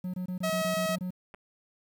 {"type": "tone bursts", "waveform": "triangle", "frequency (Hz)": 182.2, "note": "F#3", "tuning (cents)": -26, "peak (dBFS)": -29, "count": 9, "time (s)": [0.04, 1.106], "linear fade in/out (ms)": 5, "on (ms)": 98, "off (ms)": 23}
{"type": "tone", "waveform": "sawtooth", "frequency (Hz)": 640, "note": "D#5", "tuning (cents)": 49, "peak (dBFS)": -24, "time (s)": [0.43, 0.96], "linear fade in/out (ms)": 10}
{"type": "clicks", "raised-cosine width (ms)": 0.5, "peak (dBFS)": -31, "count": 2, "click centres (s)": [1.341, 1.346]}
{"effects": ["10-bit"]}